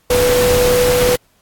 sine tone in noise, 493.9 Hz, B4, in tune, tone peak -11 dBFS, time 0.1-1.16 s, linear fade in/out 5 ms, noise pink, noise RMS -18 dBFS, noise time 0.1-1.16 s, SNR +4 dB, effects pink hiss -57 dBFS RMS until 1.41 s + AAC 64 kbps

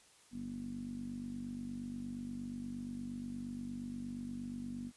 10% pulse tone with low-pass filter, 48.49 Hz, G1, 18 cents flat, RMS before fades -43 dBFS, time 0.31-4.92 s, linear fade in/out 50 ms, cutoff 240 Hz, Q 9.4, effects white hiss -64 dBFS RMS until 4.96 s + resampled to 24000 Hz

